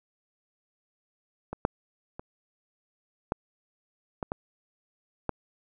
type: clicks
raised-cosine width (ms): 1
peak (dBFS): -20 / -8 / -24 / -12 / -17 / -16 / -13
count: 7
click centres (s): 1.53 / 1.651 / 2.195 / 3.321 / 4.228 / 4.319 / 5.293
effects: none